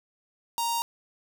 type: tone with notch filter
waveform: sawtooth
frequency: 932.3 Hz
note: A#5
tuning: in tune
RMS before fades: -28 dBFS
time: 0.58-0.82 s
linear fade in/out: 0 ms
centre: 1900 Hz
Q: 0.7
effects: none